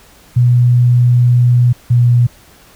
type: tone pair in turn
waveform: sine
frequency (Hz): 122.4 / 121.06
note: B2 / B2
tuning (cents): -15 / -34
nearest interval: unison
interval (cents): 19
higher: first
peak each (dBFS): -6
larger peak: neither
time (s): 0.36-1.73 / 1.9-2.27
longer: first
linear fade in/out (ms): 10
effects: pink hiss -44 dBFS RMS until 2.75 s